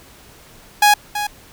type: tone with echo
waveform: sawtooth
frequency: 830.6 Hz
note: G#5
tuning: in tune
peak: -5 dBFS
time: 0.82-0.94 s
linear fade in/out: 5 ms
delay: 330 ms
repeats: 1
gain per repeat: -11 dB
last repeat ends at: 1.27 s
effects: pink hiss -45 dBFS RMS until 1.52 s